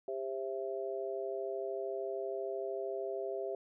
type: harmonic tone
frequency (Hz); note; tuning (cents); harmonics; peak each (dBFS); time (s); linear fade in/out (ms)
133; C3; +29; 3 / 4 / 5; -38 / -42 / -40; 0.08-3.55; 2
effects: none